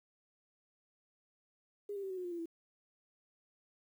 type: tone with pitch steps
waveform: sine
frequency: 408.4 / 396.5 / 385 / 373.9 / 363 / 352.5 / 342.2 / 332.3 Hz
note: G#4 / G4 / G4 / F#4 / F#4 / F4 / F4 / E4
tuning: -29 / +20 / -31 / +18 / -33 / +16 / -35 / +14 cents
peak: -38 dBFS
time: 1.89-2.458 s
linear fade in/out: 5 ms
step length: 71 ms
effects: 11-bit